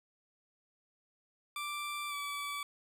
20% pulse tone with pitch glide, 1174.7 to 1149.9 Hz, D6 to D6, 0 to -37 cents, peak -32 dBFS, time 1.56-2.63 s, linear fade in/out 2 ms, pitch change -37 cents, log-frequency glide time 2.09-2.14 s, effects none

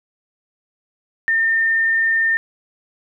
sine tone, 1811 Hz, A6, 49 cents sharp, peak -14 dBFS, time 1.28-2.37 s, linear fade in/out 0 ms, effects none

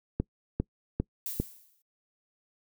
click train, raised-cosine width 3 ms, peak -14 dBFS, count 4, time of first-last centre 0.2-1.4 s, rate 2.5 Hz
violet noise with exponential decay, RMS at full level -33 dBFS, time 1.26-1.82 s, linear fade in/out 1 ms, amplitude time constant 120 ms
effects noise-tail reverb RT60 0.1 s tail -24 dB re dry

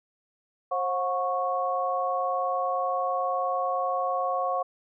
sine tone cluster, 534 / 724 / 1105 Hz, C5 / F#5 / C#6, +35 / -38 / -6 cents, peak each -30 / -28 / -29 dBFS, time 0.71-4.63 s, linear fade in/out 10 ms, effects none

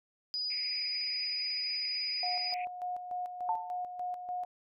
sine tone, 4942 Hz, D#8, 13 cents flat, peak -32 dBFS, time 0.34-2.54 s, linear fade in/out 0 ms
white band-pass noise, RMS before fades -46 dBFS, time 0.5-2.65 s, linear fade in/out 5 ms, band 2100 to 2500 Hz, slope 96 dB/octave
sine tone with tremolo, 722 Hz, F#5, 43 cents flat, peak -33 dBFS, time 2.23-4.45 s, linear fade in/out 2 ms, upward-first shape square, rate 3.4 Hz, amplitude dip 55%
sine tone with exponential decay, 891 Hz, A5, 22 cents sharp, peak -26 dBFS, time 3.49-3.85 s, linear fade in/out 1 ms, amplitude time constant 78 ms
effects none

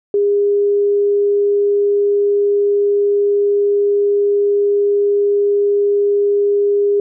sine tone, 406.6 Hz, G#4, 37 cents flat, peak -11 dBFS, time 0.14-7 s, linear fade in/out 2 ms, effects none

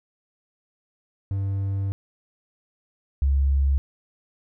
triangle / sine tone pair in turn, 98 / 68.82 Hz, G2 / C#2, 0 / -12 cents, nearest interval tritone, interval 612 cents, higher first, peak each -21 / -17 dBFS, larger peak second, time 1.31-1.92 / 3.22-3.78 s, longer first, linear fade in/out 0 ms, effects none

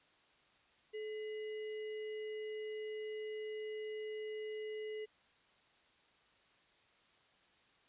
sine tone with sample-and-hold, 430 Hz, A4, 40 cents flat, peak -40 dBFS, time 0.93-5.06 s, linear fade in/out 20 ms, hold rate 2450 Hz, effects white hiss -69 dBFS RMS until 7.88 s + resampled to 8000 Hz

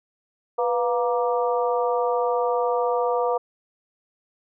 harmonic tone with a mistuned harmonic, 235.4 Hz, A#3, 17 cents sharp, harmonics 2 / 3 / 4 / 5, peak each -22 / -26 / -28 / -30 dBFS, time 0.58-3.38 s, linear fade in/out 10 ms, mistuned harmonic 2, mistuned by +77 cents, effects none

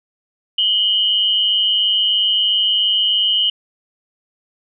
sine tone pair together, 2910 / 3113 Hz, F#7 / G7, -29 / -13 cents, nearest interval minor second, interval 116 cents, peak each -16 dBFS, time 0.58-3.5 s, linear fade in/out 5 ms, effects none

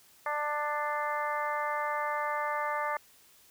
harmonic tone with a mistuned harmonic, 296.7 Hz, D4, 18 cents sharp, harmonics 2 / 3 / 4 / 5 / 6 / 7, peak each -36 / -34 / -34 / -43 / -38 / -41 dBFS, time 0.26-2.97 s, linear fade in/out 2 ms, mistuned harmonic 6, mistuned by -18 cents, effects white hiss -60 dBFS RMS until 3.5 s

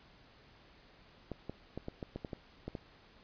clicks, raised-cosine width 2 ms, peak -26 dBFS, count 10, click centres 1.317 / 1.496 / 1.776 / 1.884 / 2.028 / 2.16 / 2.248 / 2.332 / 2.68 / 2.752 s, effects pink hiss -61 dBFS RMS until 3.23 s + resampled to 11025 Hz

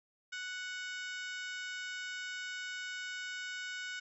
harmonic tone with a mistuned harmonic, 740 Hz, F#5, in tune, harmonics 2 / 3 / 4 / 5 / 6 / 7 / 8 / 9 / 10, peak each -41 / -47 / -48 / -51 / -57 / -53 / -57 / -59 / -56 dBFS, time 0.32-4 s, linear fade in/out 10 ms, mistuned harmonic 6, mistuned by -16 cents, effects none

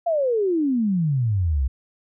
sine exponential sweep, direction down, 702 to 61.4 Hz, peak -18 dBFS, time 0.06-1.68 s, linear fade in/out 10 ms, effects none

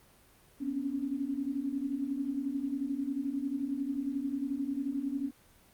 sine tone cluster, 247.7 / 270.7 / 281.9 Hz, B3 / C#4 / C#4, +5 / -41 / +29 cents, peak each -38 / -38 / -33 dBFS, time 0.6-5.31 s, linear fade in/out 20 ms, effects pink hiss -61 dBFS RMS until 5.73 s + Opus 32 kbps

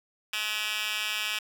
10% pulse tone with high-pass filter, 213 Hz, G#3, 44 cents sharp, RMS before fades -31 dBFS, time 0.33-1.39 s, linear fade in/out 5 ms, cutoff 2300 Hz, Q 4.7, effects 9-bit

